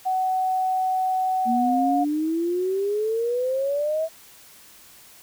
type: tone with pitch glide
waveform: sine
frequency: 749 to 716.4 Hz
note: F#5 to F5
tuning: +21 to +44 cents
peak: -20 dBFS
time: 0.05-2.05 s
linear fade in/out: 20 ms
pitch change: -77 cents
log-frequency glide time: 1.51-1.77 s
type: exponential sweep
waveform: sine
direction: up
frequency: 230.4 to 654 Hz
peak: -21 dBFS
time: 1.45-4.09 s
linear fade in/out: 50 ms
effects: white hiss -49 dBFS RMS until 5.22 s